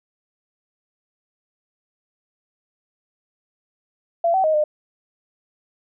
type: tone with pitch steps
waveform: sine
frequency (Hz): 678 / 762 / 626 / 605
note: E5 / G5 / D#5 / D#5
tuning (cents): +49 / -49 / +10 / -49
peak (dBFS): -15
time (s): 4.24-4.64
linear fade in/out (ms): 5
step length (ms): 100
effects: none